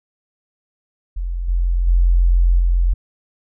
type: tone with level steps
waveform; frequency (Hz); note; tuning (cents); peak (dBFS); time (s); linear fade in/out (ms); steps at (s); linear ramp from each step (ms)
sine; 43.65; F1; 0; -20 / -14 / -10 / -12; 1.16-2.94; 10; 1.48 / 1.87 / 2.59; 10
effects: none